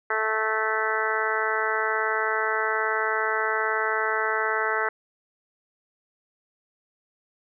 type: harmonic tone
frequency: 218.8 Hz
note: A3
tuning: 9 cents flat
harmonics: 2 / 3 / 4 / 5 / 6 / 7 / 8 / 9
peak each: -30 / -34 / -31 / -33 / -29 / -29 / -32 / -31 dBFS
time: 0.1-4.89 s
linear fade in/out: 5 ms
effects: none